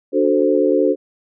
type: chord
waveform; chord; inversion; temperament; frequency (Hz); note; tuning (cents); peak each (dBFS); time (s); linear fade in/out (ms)
sine; D dominant seventh; none; equal; 293.7 / 370 / 440 / 523.3; D4 / F#4 / A4 / C5; 0 / 0 / 0 / 0; -18; 0.12-0.96; 50
effects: none